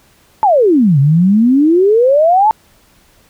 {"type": "exponential two-way sweep", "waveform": "sine", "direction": "down then up", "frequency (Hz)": [898, 133.4, 898], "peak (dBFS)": -6, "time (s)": [0.43, 2.51], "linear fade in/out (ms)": 0, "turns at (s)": 0.99, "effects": ["pink hiss -50 dBFS RMS until 3.29 s"]}